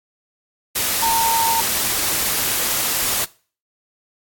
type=tone in noise; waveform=sine; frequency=912 Hz; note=A#5; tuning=38 cents flat; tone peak=-16 dBFS; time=1.02-1.61 s; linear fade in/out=10 ms; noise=white; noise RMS=-20 dBFS; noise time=0.75-3.25 s; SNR=+1 dB; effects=noise-tail reverb RT60 0.4 s tail -21 dB re dry + AAC 64 kbps